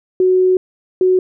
sine tone pair in turn, 370 / 370 Hz, F#4 / F#4, 0 / 0 cents, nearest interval unison, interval 0 cents, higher neither, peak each -9 dBFS, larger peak neither, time 0.2-0.57 / 1.01-1.19 s, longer first, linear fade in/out 2 ms, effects none

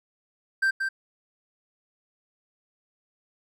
triangle tone with echo, 1568 Hz, G6, in tune, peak -18 dBFS, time 0.62-0.71 s, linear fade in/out 10 ms, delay 180 ms, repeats 1, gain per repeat -5 dB, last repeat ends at 0.89 s, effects none

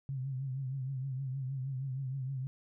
sine tone with vibrato, 132.9 Hz, C3, 27 cents sharp, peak -34 dBFS, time 0.09-2.47 s, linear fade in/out 0 ms, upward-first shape triangle, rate 6.4 Hz, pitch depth 88 cents each way, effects none

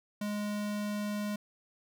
square tone, 207.7 Hz, G#3, in tune, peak -33 dBFS, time 0.21-1.36 s, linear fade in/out 5 ms, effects none

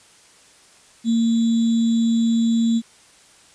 sine tone with sample-and-hold, 229.1 Hz, A#3, 30 cents flat, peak -15 dBFS, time 1.04-2.82 s, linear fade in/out 50 ms, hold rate 3675 Hz, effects white hiss -51 dBFS RMS until 3.54 s + resampled to 22050 Hz

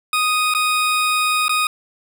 20% pulse tone with dropouts, 1244.5 Hz, D#6, in tune, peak -11 dBFS, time 0.13-1.67 s, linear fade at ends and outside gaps 2 ms, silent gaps 0.539-0.548 / 1.482-1.493 s, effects none

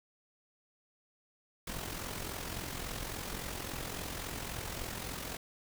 pink noise with amplitude modulation, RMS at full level -38 dBFS, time 1.67-5.37 s, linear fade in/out 5 ms, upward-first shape sine, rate 43.6 Hz, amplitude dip 55%, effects none

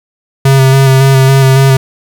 square tone with vibrato, 134.2 Hz, C3, 44 cents sharp, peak -4 dBFS, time 0.45-1.77 s, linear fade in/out 5 ms, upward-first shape square, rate 3.6 Hz, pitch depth 18 cents each way, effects 7-bit

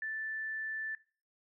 sine tone, 1760 Hz, A6, in tune, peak -35 dBFS, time 0.02-0.95 s, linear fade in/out 2 ms, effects noise-tail reverb RT60 0.4 s tail -20 dB re dry

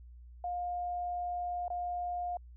sine tone with dropouts, 709 Hz, F5, 26 cents sharp, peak -33 dBFS, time 0.44-2.37 s, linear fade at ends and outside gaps 2 ms, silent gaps 1.681-1.702 s, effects added 60 Hz sine -49 dBFS peak until 2.56 s

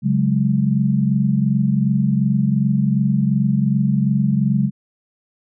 sine chord, C# suspended fourth, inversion none, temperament equal, 138.59 / 185 / 207.7 Hz, C#3 / F#3 / G#3, 0 / 0 / 0 cents, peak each -18 / -20 / -18 dBFS, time 0.02-4.71 s, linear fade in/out 50 ms, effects none

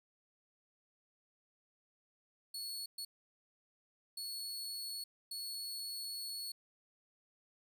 sawtooth tone bursts at uneven times, 4388 Hz, C#8, 18 cents flat, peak -38 dBFS, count 4, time 2.54-2.86 / 2.98-3.05 / 4.17-5.04 / 5.31-6.52 s, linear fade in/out 5 ms, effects none

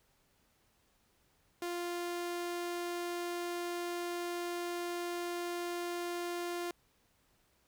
sawtooth tone, 348.8 Hz, F4, 2 cents flat, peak -32 dBFS, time 1.62-6.71 s, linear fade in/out 2 ms, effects pink hiss -72 dBFS RMS until 7.67 s

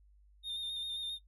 triangle tone with vibrato, 3656 Hz, A#7, 34 cents flat, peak -35 dBFS, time 0.43-1.19 s, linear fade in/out 50 ms, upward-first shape square, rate 7.5 Hz, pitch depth 21 cents each way, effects noise-tail reverb RT60 0.1 s tail -17 dB re dry + added 50 Hz sine -60 dBFS peak until 1.27 s

